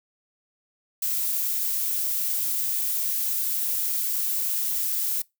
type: noise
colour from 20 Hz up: violet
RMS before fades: -26 dBFS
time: 1.02-5.22 s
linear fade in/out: 5 ms
effects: noise-tail reverb RT60 0.2 s tail -23 dB re dry